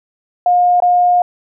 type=tone with dropouts; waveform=sine; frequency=713 Hz; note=F5; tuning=36 cents sharp; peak=-8 dBFS; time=0.46-1.22 s; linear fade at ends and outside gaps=2 ms; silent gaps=0.802-0.822 s; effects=none